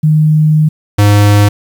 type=tone pair in turn; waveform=sine / square; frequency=154.2 / 102.92 Hz; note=D#3 / G#2; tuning=-15 / -15 cents; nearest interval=perfect fifth; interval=700 cents; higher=first; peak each=-5 dBFS; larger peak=neither; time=0.03-0.69 / 0.98-1.49 s; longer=first; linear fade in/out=10 ms; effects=7-bit

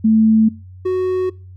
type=tone pair in turn; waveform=sine / triangle; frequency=220 / 370 Hz; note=A3 / F#4; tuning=0 / 0 cents; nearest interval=major sixth; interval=900 cents; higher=second; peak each=-9 / -13 dBFS; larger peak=first; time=0.04-0.49 / 0.85-1.3 s; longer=neither; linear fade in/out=10 ms; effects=noise-tail reverb RT60 0.4 s tail -25 dB re dry + added 92 Hz sine -35 dBFS peak until 1.56 s

